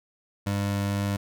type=tone; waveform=25% pulse; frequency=100.3 Hz; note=G2; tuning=40 cents sharp; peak=-21 dBFS; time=0.46-1.17 s; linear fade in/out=10 ms; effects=none